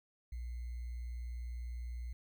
sine tone with sample-and-hold, 60 Hz, B1, 49 cents flat, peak -39 dBFS, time 0.32-2.13 s, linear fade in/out 5 ms, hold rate 2100 Hz, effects none

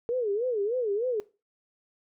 sine tone with vibrato, 450.9 Hz, A4, 42 cents sharp, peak -25 dBFS, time 0.09-1.2 s, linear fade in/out 0 ms, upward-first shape sine, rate 3.3 Hz, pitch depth 220 cents each way, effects noise-tail reverb RT60 0.3 s tail -20 dB re dry

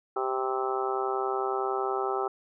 harmonic tone, 130.81 Hz, C3, in tune, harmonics 3 / 4 / 5 / 6 / 7 / 8 / 9 / 10, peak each -30 / -39 / -40 / -32 / -41 / -39 / -39 / -34 dBFS, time 0.16-2.28 s, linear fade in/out 5 ms, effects none

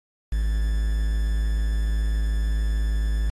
triangle tone with quantisation, 53.4 Hz, G#1, 49 cents sharp, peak -18 dBFS, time 0.32-3.3 s, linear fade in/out 5 ms, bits 7, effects AAC 32 kbps

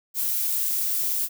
violet noise, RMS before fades -25 dBFS, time 0.14-1.29 s, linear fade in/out 50 ms, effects none

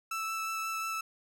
30% pulse tone with vibrato, 1318.5 Hz, E6, in tune, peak -30 dBFS, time 0.11-1.01 s, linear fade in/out 5 ms, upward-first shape sine, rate 5.6 Hz, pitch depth 9 cents each way, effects none

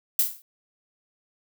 violet noise with exponential decay, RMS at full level -17 dBFS, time 0.19-0.42 s, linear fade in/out 2 ms, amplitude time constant 50 ms, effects none

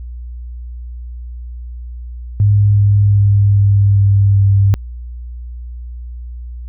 sine tone with pitch steps, 102.5 / 101.79 / 101.09 / 100.39 / 99.7 / 99.01 Hz, G#2 / G#2 / G#2 / G2 / G2 / G2, -22 / -34 / -46 / +42 / +30 / +18 cents, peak -7 dBFS, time 2.4-4.74 s, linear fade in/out 0 ms, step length 390 ms, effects added 60 Hz sine -25 dBFS peak until 6.68 s

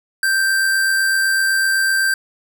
square tone with amplitude modulation, 1568 Hz, G6, in tune, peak -14 dBFS, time 0.23-2.14 s, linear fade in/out 2 ms, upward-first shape sine, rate 87.9 Hz, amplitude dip 25%, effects none

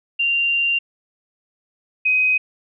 sine tone pair in turn, 2777 / 2516 Hz, F7 / D#7, -10 / +19 cents, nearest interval major second, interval 171 cents, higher first, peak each -16 / -14 dBFS, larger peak second, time 0.19-0.79 / 2.05-2.38 s, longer first, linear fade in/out 10 ms, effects none

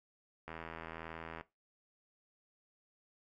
click train, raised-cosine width 0.5 ms, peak -29 dBFS, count 77, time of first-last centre 0.48-1.41 s, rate 81.7 Hz, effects noise-tail reverb RT60 0.2 s tail -17 dB re dry

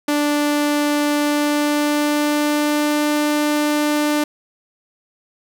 sawtooth tone with pitch glide, 293.7 to 297.5 Hz, D4 to D4, 0 to +22 cents, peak -12 dBFS, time 0.08-4.24 s, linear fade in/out 5 ms, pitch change +22 cents, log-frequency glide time 1.17-3.08 s, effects none

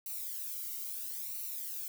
violet noise with flanger, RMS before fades -40 dBFS, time 0.06-1.88 s, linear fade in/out 2 ms, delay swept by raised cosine 0.59 to 1.18 ms, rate 0.75 Hz, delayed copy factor -0.8, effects none

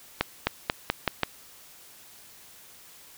accelerating click train, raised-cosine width 0.3 ms, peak -6 dBFS, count 6, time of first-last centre 0.21-1.233 s, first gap 260 ms, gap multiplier 0.88, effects white hiss -51 dBFS RMS until 3.17 s

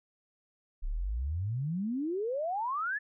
sine exponential sweep, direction up, 30.87 to 1779 Hz, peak -30 dBFS, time 0.82-2.99 s, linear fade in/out 20 ms, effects none

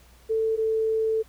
sine tone pair in turn, 443.8 / 442.2 Hz, A4 / A4, +15 / +9 cents, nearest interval unison, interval 6 cents, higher first, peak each -21 dBFS, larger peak neither, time 0.29-0.57 / 0.57-1.23 s, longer second, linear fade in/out 20 ms, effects added 60 Hz sine -53 dBFS peak until 1.28 s + pink hiss -57 dBFS RMS until 1.28 s

